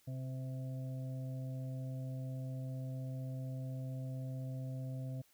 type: harmonic tone with a mistuned harmonic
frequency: 130.81 Hz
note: C3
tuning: in tune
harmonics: 1 / 2 / 4 / 5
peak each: -39 / -49 / -55 / -55 dBFS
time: 0.07-5.22 s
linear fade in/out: 10 ms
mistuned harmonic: 4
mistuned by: -22 cents
effects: white hiss -70 dBFS RMS until 5.33 s